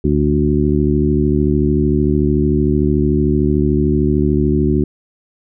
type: harmonic tone with a mistuned harmonic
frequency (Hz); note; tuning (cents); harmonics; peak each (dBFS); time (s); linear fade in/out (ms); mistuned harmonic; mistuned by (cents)
73.4; D2; 0; 1 / 2 / 3 / 4 / 5; -18 / -18 / -18 / -18 / -18; 0.04-4.84; 5; 1; -34
effects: none